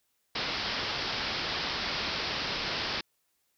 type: low-pass noise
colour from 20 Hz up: white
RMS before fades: -33 dBFS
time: 0.35-3.01 s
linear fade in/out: 5 ms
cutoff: 5300 Hz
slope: 96 dB/octave
effects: white hiss -75 dBFS RMS until 3.57 s